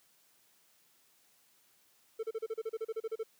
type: tone bursts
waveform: triangle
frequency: 445.6 Hz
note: A4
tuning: 22 cents sharp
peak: -31 dBFS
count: 14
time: 2.19-3.234 s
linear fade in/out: 10 ms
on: 43 ms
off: 34 ms
effects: white hiss -68 dBFS RMS until 3.39 s + high-pass 100 Hz 12 dB/octave